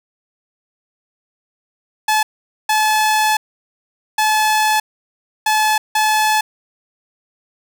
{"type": "tone bursts at uneven times", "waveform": "sawtooth", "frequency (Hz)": 861, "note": "A5", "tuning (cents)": -38, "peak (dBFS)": -9, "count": 5, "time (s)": [[2.08, 2.23], [2.69, 3.37], [4.18, 4.8], [5.46, 5.78], [5.95, 6.41]], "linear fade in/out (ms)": 5, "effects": []}